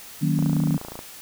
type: chord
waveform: sine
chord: D# minor seventh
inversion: none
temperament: just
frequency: 155.56 / 186.68 / 233.3 / 280 Hz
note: D#3 / F#3 / A#3 / C#4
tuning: 0 / +16 / +2 / +18 cents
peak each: -21 / -26 / -27 / -27 dBFS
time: 0.21-0.78 s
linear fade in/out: 20 ms
type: click train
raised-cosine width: 1 ms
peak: -21 dBFS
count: 18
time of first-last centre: 0.39-0.991 s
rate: 28.3 Hz
effects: white hiss -42 dBFS RMS until 1.21 s